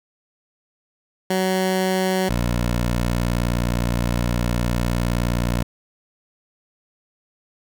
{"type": "tone pair in turn", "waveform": "15% pulse", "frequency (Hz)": [187.4, 59.44], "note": ["F#3", "A#1"], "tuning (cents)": [22, 34], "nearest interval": "octave + minor sixth", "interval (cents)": 1988, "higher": "first", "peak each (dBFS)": [-12, -13], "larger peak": "first", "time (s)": [[1.3, 2.29], [2.29, 5.63]], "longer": "second", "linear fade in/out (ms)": 5, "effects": []}